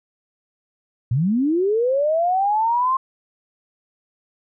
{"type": "linear sweep", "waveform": "sine", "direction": "up", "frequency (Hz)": [108.8, 1068], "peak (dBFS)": -16, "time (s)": [1.11, 2.97], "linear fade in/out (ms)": 5, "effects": []}